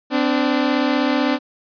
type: tone pair together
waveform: sawtooth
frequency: 256.7 / 292.6 Hz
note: C4 / D4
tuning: -33 / -6 cents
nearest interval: major second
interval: 227 cents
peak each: -15 dBFS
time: 0.1-1.39 s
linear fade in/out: 50 ms
effects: resampled to 11025 Hz